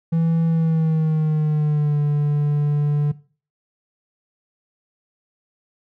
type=tone with pitch glide; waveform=triangle; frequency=164.81 to 146.83 Hz; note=E3 to D3; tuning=0 to 0 cents; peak=-14 dBFS; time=0.12-3.12 s; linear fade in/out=10 ms; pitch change=-200 cents; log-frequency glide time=0.46-1.99 s; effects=noise-tail reverb RT60 0.4 s tail -19 dB re dry